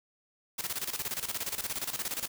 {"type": "noise with tremolo", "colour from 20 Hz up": "white", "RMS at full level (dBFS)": -33, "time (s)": [0.58, 2.28], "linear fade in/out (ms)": 10, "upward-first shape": "square", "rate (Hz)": 17, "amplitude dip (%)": 75, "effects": []}